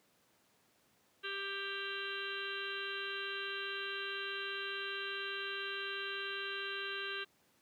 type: harmonic tone with a mistuned harmonic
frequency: 394.7 Hz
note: G4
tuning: 12 cents sharp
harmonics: 1 / 3 / 4 / 5 / 6 / 7 / 8 / 9 / 10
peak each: -46 / -48 / -42 / -54 / -52 / -45 / -46 / -56 / -49 dBFS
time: 1.23-7.25 s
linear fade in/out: 20 ms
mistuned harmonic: 6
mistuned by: -31 cents
effects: pink hiss -71 dBFS RMS until 7.61 s + high-pass 150 Hz 12 dB/octave